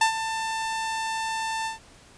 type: tone with ADSR envelope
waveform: sawtooth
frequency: 891 Hz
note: A5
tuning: 22 cents sharp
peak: -12 dBFS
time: 0.01-1.79 s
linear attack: 5 ms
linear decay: 100 ms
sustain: -11 dB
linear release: 130 ms
effects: pink hiss -52 dBFS RMS until 2.17 s + resampled to 22050 Hz